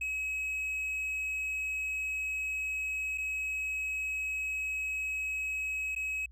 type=tone with dropouts; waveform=triangle; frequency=2557 Hz; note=D#7; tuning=47 cents sharp; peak=-30 dBFS; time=0.01-6.26 s; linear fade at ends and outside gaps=5 ms; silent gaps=3.177-3.181 / 5.951-5.961 s; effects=added 60 Hz sine -50 dBFS peak until 6.31 s